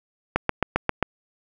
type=click train; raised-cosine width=0.5 ms; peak=-4 dBFS; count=6; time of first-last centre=0.36-1.027 s; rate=7.5 Hz; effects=none